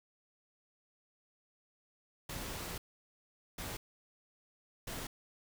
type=noise bursts at uneven times; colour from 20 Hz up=pink; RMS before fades=-42 dBFS; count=3; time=2.29-2.78 / 3.58-3.77 / 4.87-5.07 s; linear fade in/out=5 ms; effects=none